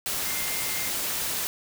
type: tone in noise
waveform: sine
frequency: 2102 Hz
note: C7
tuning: 7 cents sharp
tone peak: -37 dBFS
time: 0.26-0.89 s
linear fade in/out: 0 ms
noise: white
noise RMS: -29 dBFS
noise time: 0.06-1.47 s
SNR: -11 dB
effects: none